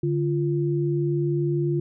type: tone pair together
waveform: sine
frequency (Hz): 145.5 / 346.1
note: D3 / F4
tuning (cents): -16 / -16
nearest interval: octave + minor third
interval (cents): 1500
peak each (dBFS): -23 / -24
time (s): 0.03-1.8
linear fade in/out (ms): 5
effects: none